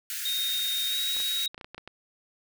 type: high-pass noise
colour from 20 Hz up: white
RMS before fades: -34 dBFS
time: 0.1-1.46 s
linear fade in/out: 0 ms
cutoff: 1400 Hz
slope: 96 dB/octave
type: tone with pitch glide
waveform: sine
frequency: 3709 to 3802 Hz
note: A#7 to A#7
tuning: -9 to +33 cents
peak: -27 dBFS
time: 0.25-1.48 s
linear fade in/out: 5 ms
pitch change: +42 cents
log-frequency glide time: 0.89-0.95 s
type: clicks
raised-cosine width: 0.3 ms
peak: -25 dBFS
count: 9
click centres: 1.166 / 1.202 / 1.545 / 1.579 / 1.612 / 1.645 / 1.746 / 1.78 / 1.876 s
effects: none